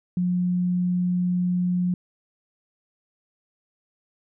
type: tone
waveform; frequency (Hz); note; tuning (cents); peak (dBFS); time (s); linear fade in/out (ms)
sine; 179.1; F3; +44; -20; 0.17-1.94; 2
effects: none